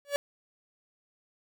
45% pulse tone with exponential growth, 571 Hz, D5, 49 cents flat, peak -21 dBFS, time 0.05-0.16 s, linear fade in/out 0 ms, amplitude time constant 23 ms, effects none

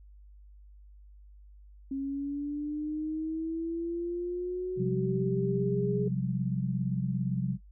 sine linear sweep, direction up, 270.2 to 415.3 Hz, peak -30 dBFS, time 1.91-6.08 s, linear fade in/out 5 ms
sine chord, C suspended fourth, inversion none, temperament equal with one note detuned, 130.81 / 178.49 / 196 Hz, C3 / F3 / G3, 0 / +38 / 0 cents, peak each -31 / -31 / -35 dBFS, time 4.76-7.58 s, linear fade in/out 50 ms
effects noise-tail reverb RT60 0.1 s tail -18 dB re dry + added 50 Hz sine -50 dBFS peak until 7.71 s

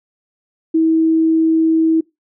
sine tone, 322.6 Hz, E4, 37 cents flat, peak -10 dBFS, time 0.74-2.01 s, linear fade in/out 10 ms, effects noise-tail reverb RT60 0.2 s tail -23 dB re dry

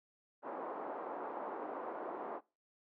white band-pass noise, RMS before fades -43 dBFS, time 0.42-2.41 s, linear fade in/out 50 ms, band 300 to 1000 Hz, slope 24 dB/octave, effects noise-tail reverb RT60 0.3 s tail -23 dB re dry

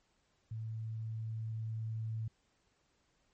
sine tone with level ramp, 111.2 Hz, A2, 19 cents sharp, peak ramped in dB -38 to -35 dBFS, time 0.51-2.28 s, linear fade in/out 5 ms, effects pink hiss -75 dBFS RMS until 3.33 s + MP3 32 kbps

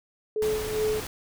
sine tone with tremolo, 430.4 Hz, A4, 38 cents flat, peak -22 dBFS, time 0.36-1 s, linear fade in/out 2 ms, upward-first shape sine, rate 2.5 Hz, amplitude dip 65%
pink noise, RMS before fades -35 dBFS, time 0.42-1.07 s, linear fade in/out 2 ms
effects none

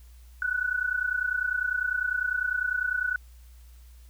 sine tone pair together, 1468 / 1498 Hz, F#6 / F#6, -14 / +21 cents, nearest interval unison, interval 35 cents, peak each -28 dBFS, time 0.42-3.16 s, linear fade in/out 2 ms, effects added 60 Hz sine -47 dBFS peak until 4.09 s + white hiss -62 dBFS RMS until 4.09 s

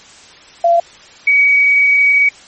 sine tone pair in turn, 683 / 2263 Hz, F5 / C#7, -39 / +35 cents, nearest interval octave + major sixth, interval 2074 cents, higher second, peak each -7 dBFS, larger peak neither, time 0.64-0.8 / 1.27-2.29 s, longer second, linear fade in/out 5 ms, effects white hiss -40 dBFS RMS until 2.47 s + MP3 32 kbps

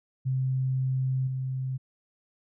sine tone with level steps, 130.81 Hz, C3, in tune, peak -24 / -28 dBFS, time 0.25-1.78 s, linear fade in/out 20 ms, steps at 1.27 s, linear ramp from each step 5 ms, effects none

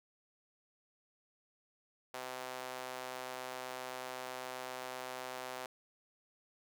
sawtooth tone with high-pass filter, 127.8 Hz, C3, 40 cents flat, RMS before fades -44 dBFS, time 2.14-5.66 s, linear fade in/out 0 ms, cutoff 640 Hz, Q 1.2, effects none

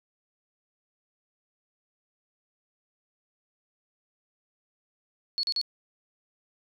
sine tone bursts, 4372 Hz, C#8, 25 cents flat, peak -25 dBFS, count 3, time 5.38-5.614 s, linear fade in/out 0 ms, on 52 ms, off 39 ms, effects none

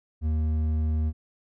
sine tone with hard clipping, 78 Hz, D#2, 5 cents sharp, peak -24 dBFS, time 0.21-1.13 s, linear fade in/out 50 ms, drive 6 dB, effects none

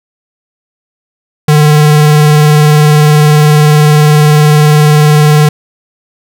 square tone with vibrato, 150.5 Hz, D3, 43 cents sharp, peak -3 dBFS, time 1.48-5.49 s, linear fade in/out 5 ms, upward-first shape sine, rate 20 Hz, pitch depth 30 cents each way, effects none

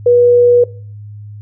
sine tone, 484.9 Hz, B4, 32 cents flat, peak -5 dBFS, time 0.06-0.64 s, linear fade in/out 5 ms, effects noise-tail reverb RT60 0.4 s tail -19 dB re dry + added 104 Hz sine -28 dBFS peak until 1.41 s

